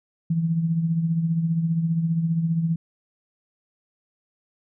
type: tone with tremolo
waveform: sine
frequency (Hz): 164.81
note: E3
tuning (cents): 0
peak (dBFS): -17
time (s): 0.3-2.76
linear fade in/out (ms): 5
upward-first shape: triangle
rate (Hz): 15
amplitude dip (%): 60
effects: none